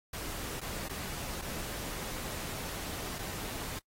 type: noise with dropouts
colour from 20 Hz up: pink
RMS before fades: -40 dBFS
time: 0.13-3.79 s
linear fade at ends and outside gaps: 5 ms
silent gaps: 0.6-0.613 / 0.882-0.894 / 1.414-1.421 / 3.184-3.189 s
effects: noise-tail reverb RT60 0.1 s tail -23 dB re dry + AAC 48 kbps